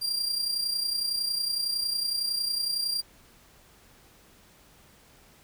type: tone with amplitude modulation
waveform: 40% pulse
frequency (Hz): 4760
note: D8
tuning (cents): +22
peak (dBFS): -23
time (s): 0.01-3.02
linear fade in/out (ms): 20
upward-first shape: sine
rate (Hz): 30.9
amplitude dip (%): 55
effects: pink hiss -57 dBFS RMS until 5.43 s